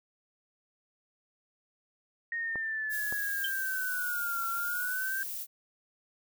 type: linear two-way sweep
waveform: sine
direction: down then up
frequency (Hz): 1864.7 to 1360 to 1584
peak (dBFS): -31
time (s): 2.32-5.23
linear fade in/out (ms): 2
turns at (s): 4.48
type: clicks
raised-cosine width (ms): 1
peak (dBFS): -26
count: 2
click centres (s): 2.557 / 3.125
type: noise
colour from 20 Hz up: violet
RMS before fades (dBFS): -38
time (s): 2.89-5.47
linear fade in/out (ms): 50
type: tone with exponential decay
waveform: sine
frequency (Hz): 3128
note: G7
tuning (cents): -4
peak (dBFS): -29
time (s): 3.44-3.52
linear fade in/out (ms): 5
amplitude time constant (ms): 17
effects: none